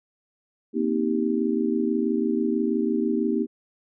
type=chord; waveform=sine; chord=C minor seventh; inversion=third; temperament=just; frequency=235.5 / 261.6 / 314 / 392.4 Hz; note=Bb3 / C4 / Eb4 / G4; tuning=+18 / 0 / +16 / +2 cents; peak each=-25 / -29 / -26 / -27 dBFS; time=0.73-3.47 s; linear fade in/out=50 ms; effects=none